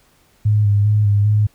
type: tone with vibrato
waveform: sine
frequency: 103.83 Hz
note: G#2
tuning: in tune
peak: -11 dBFS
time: 0.45-1.47 s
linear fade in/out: 10 ms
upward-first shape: square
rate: 2.5 Hz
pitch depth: 28 cents each way
effects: pink hiss -56 dBFS RMS until 1.54 s